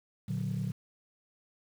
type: chord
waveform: sine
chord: Bb augmented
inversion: none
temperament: equal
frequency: 116.54 / 146.83 / 185 Hz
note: Bb2 / D3 / F#3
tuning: 0 / 0 / 0 cents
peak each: -34 dBFS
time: 0.28-0.72 s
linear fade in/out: 10 ms
effects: tanh soft clip ceiling -25 dBFS + 9-bit